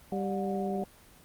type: harmonic tone with a mistuned harmonic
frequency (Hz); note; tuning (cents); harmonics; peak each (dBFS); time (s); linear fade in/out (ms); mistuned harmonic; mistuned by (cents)
195.7; G3; -3; 1 / 2 / 3 / 4; -32 / -34 / -38 / -36; 0.12-0.84; 2; 4; -130
effects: pink hiss -56 dBFS RMS until 1.24 s + Opus 24 kbps